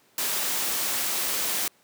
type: noise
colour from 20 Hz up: white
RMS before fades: -27 dBFS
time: 0.18-1.68 s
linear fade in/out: 2 ms
effects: pink hiss -61 dBFS RMS until 1.83 s + high-pass 200 Hz 12 dB/octave